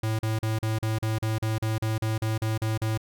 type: tone bursts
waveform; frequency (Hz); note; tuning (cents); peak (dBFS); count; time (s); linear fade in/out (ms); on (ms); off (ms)
square; 110.2; A2; +3; -25; 15; 0.03-2.976; 5; 160; 39
effects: none